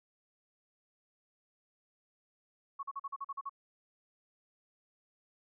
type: tone bursts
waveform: sine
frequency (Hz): 1108.7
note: C#6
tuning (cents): 0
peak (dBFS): -36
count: 9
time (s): 2.79-3.495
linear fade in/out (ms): 10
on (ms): 41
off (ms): 42
effects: none

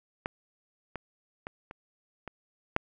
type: clicks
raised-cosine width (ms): 0.5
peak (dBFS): -16 / -21 / -22 / -27 / -24 / -9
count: 6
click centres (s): 0.259 / 0.957 / 1.469 / 1.711 / 2.277 / 2.764
effects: none

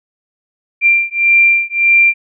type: beating tone pair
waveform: sine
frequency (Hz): 2371 / 2372.7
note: D7 / D7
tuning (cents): +16 / +17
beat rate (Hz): 1.7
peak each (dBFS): -11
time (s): 0.81-2.14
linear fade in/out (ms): 50
effects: none

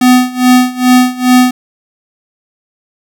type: tone with tremolo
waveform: square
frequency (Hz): 251.2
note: B3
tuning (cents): +30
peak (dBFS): -3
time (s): 0.01-1.51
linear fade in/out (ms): 5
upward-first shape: sine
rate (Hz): 2.4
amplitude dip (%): 90
effects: none

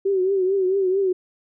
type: tone with vibrato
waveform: sine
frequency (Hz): 381.3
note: G4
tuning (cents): -48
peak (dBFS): -17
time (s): 0.05-1.13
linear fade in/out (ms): 10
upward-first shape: triangle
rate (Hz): 4.5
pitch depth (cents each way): 89
effects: none

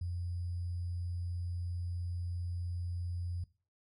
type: tone with sample-and-hold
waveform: sine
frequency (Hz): 87.7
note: F2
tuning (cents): +8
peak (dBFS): -34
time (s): 0.01-3.44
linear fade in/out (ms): 5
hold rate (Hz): 4900
effects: noise-tail reverb RT60 0.4 s tail -20 dB re dry + MP3 48 kbps

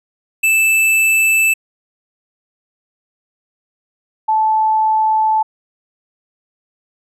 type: tone pair in turn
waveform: square / sine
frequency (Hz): 2637 / 872.1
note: E7 / A5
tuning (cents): 0 / -16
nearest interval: octave + perfect fifth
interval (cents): 1916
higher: first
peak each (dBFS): -11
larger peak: neither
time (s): 0.43-1.54 / 4.28-5.43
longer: second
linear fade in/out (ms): 10
effects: resampled to 32000 Hz

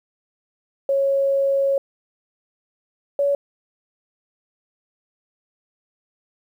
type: tone pair in turn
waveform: sine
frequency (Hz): 550 / 564.8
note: C#5 / C#5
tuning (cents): -14 / +32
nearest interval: unison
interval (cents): 46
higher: second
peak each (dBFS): -16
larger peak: neither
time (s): 0.89-1.78 / 3.19-3.35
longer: first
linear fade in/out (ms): 2
effects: 9-bit

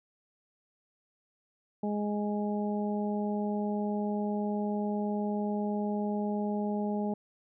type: harmonic tone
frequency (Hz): 207.7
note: G#3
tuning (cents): 0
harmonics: 1 / 2 / 3 / 4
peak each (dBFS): -30 / -36 / -39 / -39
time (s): 1.83-7.14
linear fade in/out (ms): 5
effects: none

